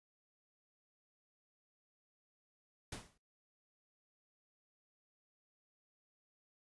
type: noise with exponential decay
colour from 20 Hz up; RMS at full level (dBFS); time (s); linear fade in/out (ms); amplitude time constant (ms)
pink; -41; 2.92-3.18; 5; 56
effects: noise-tail reverb RT60 0.3 s tail -26 dB re dry + resampled to 24000 Hz